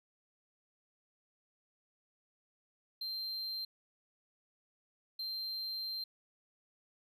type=tone bursts at uneven times; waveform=triangle; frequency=4150 Hz; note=C8; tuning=15 cents flat; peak=-36 dBFS; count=2; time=3.01-3.65 / 5.19-6.04 s; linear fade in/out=5 ms; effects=none